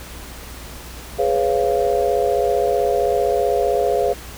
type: chord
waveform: sine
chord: C# dominant seventh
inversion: second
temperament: just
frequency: 415.8 / 498.9 / 554.4 / 693 Hz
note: G#4 / B4 / C#5 / E#5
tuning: +2 / +17 / 0 / -14 cents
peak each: -20 / -21 / -22 / -21 dBFS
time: 1.18-4.14 s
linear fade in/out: 20 ms
effects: added 60 Hz sine -37 dBFS peak until 4.37 s + pink hiss -37 dBFS RMS until 4.37 s